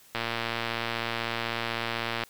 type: click train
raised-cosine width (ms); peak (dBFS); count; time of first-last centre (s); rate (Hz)
0.3; -13; 243; 0.15-2.236; 116
effects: white hiss -56 dBFS RMS until 2.29 s